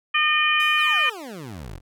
harmonic tone, 609 Hz, D#5, 37 cents flat, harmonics 2 / 3 / 4 / 5, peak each -23 / -23 / -21 / -24 dBFS, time 0.14-1.1 s, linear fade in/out 10 ms
5% pulse tone with exponential decay, 1244.5 Hz, D#6, in tune, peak -26 dBFS, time 0.6-1.57 s, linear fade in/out 0 ms, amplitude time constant 210 ms
20% pulse exponential sweep, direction down, 1575 to 36.92 Hz, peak -29 dBFS, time 0.76-1.81 s, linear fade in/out 50 ms
effects none

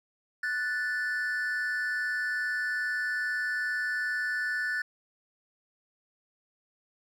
triangle tone pair together, 1480 / 1757.6 Hz, F#6 / A6, 0 / -2 cents, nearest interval minor third, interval 298 cents, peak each -29 / -28 dBFS, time 0.43-4.82 s, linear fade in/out 5 ms, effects tanh soft clip ceiling -21 dBFS

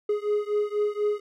triangle beating tone pair, 415.3 / 419.4 Hz, G#4 / G#4, 0 / +17 cents, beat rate 4.1 Hz, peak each -24 / -25 dBFS, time 0.09-1.2 s, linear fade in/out 5 ms, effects none

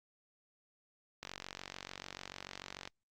click train, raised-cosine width 0.2 ms, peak -25 dBFS, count 78, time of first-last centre 1.23-2.875 s, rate 46.8 Hz, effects noise-tail reverb RT60 0.1 s tail -26 dB re dry + Opus 48 kbps

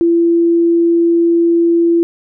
sine tone, 338.2 Hz, E4, 44 cents sharp, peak -8 dBFS, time 0.01-2.03 s, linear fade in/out 0 ms, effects none

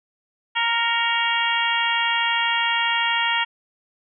harmonic tone with a mistuned harmonic, 466.2 Hz, A#4, in tune, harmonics 2 / 3 / 4 / 5 / 6 / 7, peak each -24 / -28 / -25 / -28 / -25 / -27 dBFS, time 0.55-3.45 s, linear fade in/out 20 ms, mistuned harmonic 5, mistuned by -54 cents, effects none

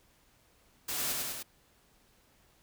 white noise with echo, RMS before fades -35 dBFS, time 0.88-1.13 s, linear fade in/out 10 ms, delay 100 ms, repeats 3, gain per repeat -2 dB, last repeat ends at 1.43 s, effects pink hiss -66 dBFS RMS until 2.62 s

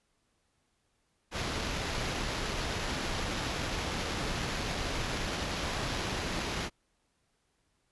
pink noise with sample-and-hold, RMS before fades -34 dBFS, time 1.31-6.7 s, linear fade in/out 50 ms, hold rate 8820 Hz, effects pink hiss -75 dBFS RMS until 7.91 s + resampled to 24000 Hz

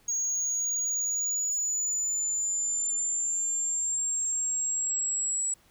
sine exponential sweep, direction up, 6600 to 7790 Hz, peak -24 dBFS, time 0.08-5.54 s, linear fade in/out 5 ms, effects tanh soft clip ceiling -25 dBFS + pink hiss -62 dBFS RMS until 5.7 s

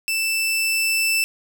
sawtooth tone with level ramp, 2652 Hz, E7, 10 cents sharp, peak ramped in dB -17 to -14 dBFS, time 0.08-1.24 s, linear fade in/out 0 ms, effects none

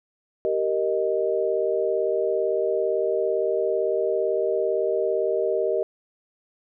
sine chord, Eb major, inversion first, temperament equal with one note detuned, 388.4 / 466.2 / 622.3 Hz, G4 / Bb4 / Eb5, -16 / 0 / 0 cents, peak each -25 dBFS, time 0.45-5.83 s, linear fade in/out 0 ms, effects none

